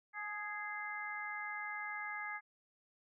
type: harmonic tone with a mistuned harmonic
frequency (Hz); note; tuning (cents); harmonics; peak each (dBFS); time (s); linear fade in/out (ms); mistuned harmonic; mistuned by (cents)
415.3; G#4; 0; 2 / 3 / 4 / 5; -47 / -47 / -44 / -44; 0.13-2.41; 50; 2; +26
effects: none